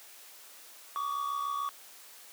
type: tone pair together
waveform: triangle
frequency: 1130 / 1196.8 Hz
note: C#6 / D6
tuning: +33 / +32 cents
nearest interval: minor second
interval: 99 cents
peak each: -30 / -36 dBFS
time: 0.96-1.69 s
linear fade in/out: 0 ms
effects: white hiss -52 dBFS RMS until 2.32 s + high-pass 400 Hz 12 dB/octave